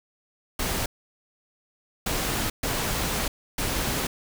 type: noise bursts at uneven times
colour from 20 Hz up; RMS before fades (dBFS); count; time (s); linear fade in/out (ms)
pink; -27; 4; 0.59-0.86 / 2.06-2.5 / 2.63-3.28 / 3.58-4.07; 5
effects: none